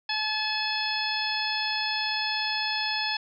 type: harmonic tone with a mistuned harmonic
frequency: 861 Hz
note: A5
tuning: 38 cents flat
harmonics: 1 / 2 / 3 / 4 / 5 / 6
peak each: -33 / -33 / -33 / -33 / -33 / -33 dBFS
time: 0.09-3.17 s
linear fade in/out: 5 ms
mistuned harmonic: 4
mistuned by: -21 cents
effects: none